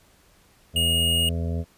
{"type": "harmonic tone", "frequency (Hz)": 83.6, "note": "E2", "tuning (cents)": 25, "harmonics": [1, 2, 3, 5, 6, 7, 8], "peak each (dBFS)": [-25, -31, -35, -39, -41, -42, -43], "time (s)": [0.73, 1.65], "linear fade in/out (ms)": 50}
{"type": "tone", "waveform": "square", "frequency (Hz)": 2862, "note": "F7", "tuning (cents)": 42, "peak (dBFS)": -21, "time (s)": [0.76, 1.29], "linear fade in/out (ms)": 2}
{"effects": ["pink hiss -58 dBFS RMS until 1.77 s", "resampled to 32000 Hz"]}